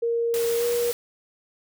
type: tone with pitch glide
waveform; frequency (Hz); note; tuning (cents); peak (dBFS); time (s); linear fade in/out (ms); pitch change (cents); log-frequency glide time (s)
sine; 466.2 to 476.5; A#4 to A#4; 0 to +38; -21; 0.02-0.92; 10; +38; 0.56-0.65
type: noise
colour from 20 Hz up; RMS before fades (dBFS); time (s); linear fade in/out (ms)
white; -33; 0.34-0.93; 0
effects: none